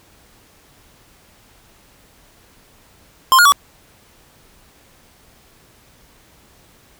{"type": "tone with pitch steps", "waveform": "square", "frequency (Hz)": [1049, 1431, 1138], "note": ["C6", "F6", "C#6"], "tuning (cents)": [4, 42, 45], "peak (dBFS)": -8, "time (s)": [3.32, 3.521], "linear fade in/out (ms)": 0, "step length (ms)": 67, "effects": ["pink hiss -51 dBFS RMS until 6.99 s"]}